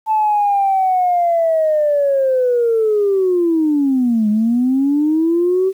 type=linear two-way sweep; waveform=sine; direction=down then up; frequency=880 to 207.7 to 386.9 Hz; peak=-11 dBFS; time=0.06-5.73 s; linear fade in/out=50 ms; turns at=4.29 s; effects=tanh soft clip ceiling -7 dBFS + 8-bit